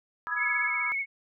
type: chord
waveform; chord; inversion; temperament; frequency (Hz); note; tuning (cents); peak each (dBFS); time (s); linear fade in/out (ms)
sine; E major seventh; second; equal; 987.8 / 1244.5 / 1318.5 / 1661.2; B5 / D#6 / E6 / G#6; 0 / 0 / 0 / 0; -37; 0.27-0.92; 0
type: tone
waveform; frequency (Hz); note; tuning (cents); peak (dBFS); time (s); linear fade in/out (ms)
sine; 1683; G#6; +23; -29; 0.31-0.68; 5
type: tone with vibrato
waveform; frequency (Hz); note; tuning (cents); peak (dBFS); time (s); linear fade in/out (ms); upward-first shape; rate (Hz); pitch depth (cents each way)
sine; 2202; C#7; -12; -27; 0.36-1.06; 50; sine; 16; 29
effects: none